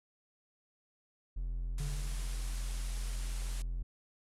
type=tone; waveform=triangle; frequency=42.79 Hz; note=F1; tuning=35 cents flat; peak=-32 dBFS; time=1.36-3.83 s; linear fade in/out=10 ms
type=low-pass noise; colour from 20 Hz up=white; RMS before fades=-50 dBFS; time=1.78-3.62 s; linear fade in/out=2 ms; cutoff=11000 Hz; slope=48 dB/octave
type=tone with exponential decay; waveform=triangle; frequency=143.5 Hz; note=D3; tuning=40 cents flat; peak=-34 dBFS; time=1.8-2.63 s; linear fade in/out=0 ms; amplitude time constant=180 ms
effects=none